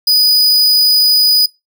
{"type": "tone", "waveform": "45% pulse", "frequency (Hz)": 4963, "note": "D#8", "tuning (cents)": -5, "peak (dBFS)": -7, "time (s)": [0.07, 1.46], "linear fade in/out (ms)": 5, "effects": ["noise-tail reverb RT60 0.2 s tail -21 dB re dry"]}